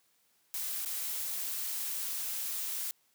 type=noise with dropouts; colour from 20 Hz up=blue; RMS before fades=-36 dBFS; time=0.54-2.91 s; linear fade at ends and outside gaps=0 ms; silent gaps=0.848-0.859 s; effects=white hiss -71 dBFS RMS until 3.14 s + high-pass 100 Hz 12 dB/octave